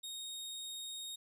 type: tone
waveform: sawtooth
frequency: 3729 Hz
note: A#7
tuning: in tune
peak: -39 dBFS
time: 0.03-1.16 s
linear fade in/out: 10 ms
effects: resampled to 32000 Hz + 12-bit